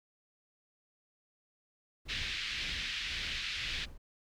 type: noise with tremolo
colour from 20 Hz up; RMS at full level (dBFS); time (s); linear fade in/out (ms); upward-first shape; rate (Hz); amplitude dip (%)
brown; -44; 2.05-3.98; 10; sine; 1.9; 75
type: band-pass noise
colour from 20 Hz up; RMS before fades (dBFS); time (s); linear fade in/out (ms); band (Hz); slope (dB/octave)
white; -38; 2.08-3.86; 20; 1800 to 3900; 24
effects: none